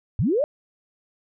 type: linear sweep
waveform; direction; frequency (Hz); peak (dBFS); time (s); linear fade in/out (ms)
sine; up; 77.78 to 622.3; -18; 0.19-0.44; 0
effects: none